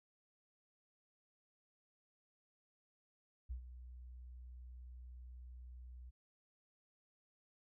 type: tone with ADSR envelope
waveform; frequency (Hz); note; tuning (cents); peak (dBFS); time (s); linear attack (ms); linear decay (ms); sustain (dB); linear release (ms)
sine; 61.74; B1; 0; -39; 3.49-6.11; 20; 98; -11; 22
effects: none